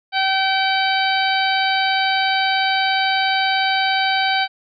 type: harmonic tone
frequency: 769 Hz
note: G5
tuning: 33 cents flat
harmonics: 1 / 2 / 3 / 4 / 5 / 6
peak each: -19 / -22 / -24 / -25 / -26 / -27 dBFS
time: 0.12-4.48 s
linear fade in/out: 50 ms
effects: none